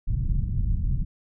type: low-pass noise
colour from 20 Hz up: pink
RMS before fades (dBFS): -24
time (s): 0.07-1.05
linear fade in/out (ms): 20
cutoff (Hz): 150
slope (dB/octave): 24
effects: none